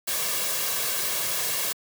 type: noise with comb filter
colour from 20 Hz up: white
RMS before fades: -27 dBFS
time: 0.07-1.73 s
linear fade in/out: 10 ms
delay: 1.8 ms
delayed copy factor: +0.55
effects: high-pass 150 Hz 12 dB/octave